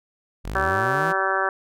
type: linear sweep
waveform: sawtooth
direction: up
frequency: 38.11 to 174.61 Hz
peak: -24 dBFS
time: 0.44-1.13 s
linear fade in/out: 20 ms
type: harmonic tone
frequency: 191.9 Hz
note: G3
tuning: 37 cents flat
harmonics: 2 / 3 / 4 / 5 / 6 / 7 / 8 / 9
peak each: -29 / -29 / -28 / -30 / -27 / -28 / -26 / -29 dBFS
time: 0.55-1.49 s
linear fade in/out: 2 ms
effects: none